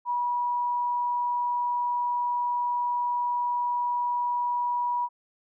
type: tone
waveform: sine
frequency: 970 Hz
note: B5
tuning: 31 cents flat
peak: -24 dBFS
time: 0.05-5.09 s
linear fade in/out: 50 ms
effects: none